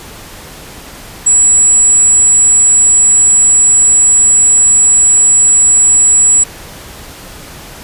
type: tone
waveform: sine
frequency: 7800 Hz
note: B8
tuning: 23 cents flat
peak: -4 dBFS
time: 1.26-6.44 s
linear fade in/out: 10 ms
effects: pink hiss -31 dBFS RMS until 7.83 s + resampled to 32000 Hz